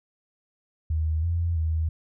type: tone with pitch steps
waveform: sine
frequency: 78.9 / 84.8 / 80 Hz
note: D#2 / E2 / D#2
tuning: +25 / +50 / +49 cents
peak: -22 dBFS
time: 0.9-1.89 s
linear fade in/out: 5 ms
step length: 330 ms
effects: none